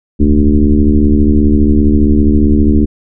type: tone with frequency modulation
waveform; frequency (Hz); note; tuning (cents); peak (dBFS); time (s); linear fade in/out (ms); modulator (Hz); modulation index
sine; 143.9; D3; -35; -5; 0.19-2.86; 20; 75; 2.5
effects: none